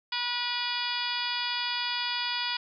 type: harmonic tone with a mistuned harmonic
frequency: 485.4 Hz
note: B4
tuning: 30 cents flat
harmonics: 2 / 3 / 4 / 5 / 6 / 7 / 8 / 9 / 10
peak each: -36 / -38 / -39 / -37 / -37 / -35 / -41 / -39 / -35 dBFS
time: 0.12-2.57 s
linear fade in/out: 5 ms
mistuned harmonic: 8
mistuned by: -31 cents
effects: none